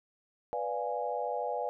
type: chord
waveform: sine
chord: B diminished seventh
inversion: none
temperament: equal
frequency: 493.9 / 587.3 / 698.5 / 830.6 Hz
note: B4 / D5 / F5 / Ab5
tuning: 0 / 0 / 0 / 0 cents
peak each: -36 / -37 / -37 / -36 dBFS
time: 0.53-1.69 s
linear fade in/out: 0 ms
effects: none